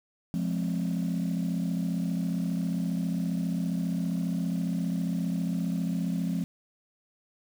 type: chord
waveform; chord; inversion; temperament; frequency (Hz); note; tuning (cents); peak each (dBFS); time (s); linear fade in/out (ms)
sine; F minor; none; just; 174.61 / 209.5 / 261.9; F3 / Ab3 / C4; 0 / +15 / +2; -27 / -31 / -32; 0.34-6.44; 0
effects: tanh soft clip ceiling -22 dBFS + 8-bit